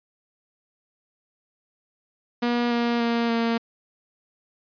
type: tone with pitch steps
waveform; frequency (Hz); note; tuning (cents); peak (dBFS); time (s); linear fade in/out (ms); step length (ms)
sawtooth; 239.8 / 236.8 / 233.8 / 230.8; A#3 / A#3 / A#3 / A#3; +49 / +27 / +5 / -17; -17; 2.42-3.58; 10; 290
effects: resampled to 11025 Hz